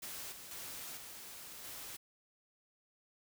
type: noise with level steps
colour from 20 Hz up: white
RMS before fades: -45 / -51 / -46 / -50 / -47 dBFS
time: 0.02-1.97 s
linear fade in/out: 10 ms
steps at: 0.32 / 0.51 / 0.97 / 1.64 s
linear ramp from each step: 2 ms
effects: none